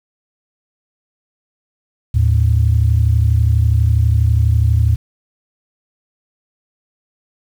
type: tone pair together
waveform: sine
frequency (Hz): 77.78 / 110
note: D#2 / A2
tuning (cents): 0 / 0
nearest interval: tritone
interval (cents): 600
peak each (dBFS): -12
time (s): 2.14-4.96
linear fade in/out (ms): 10
effects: tanh soft clip ceiling -3 dBFS + 7-bit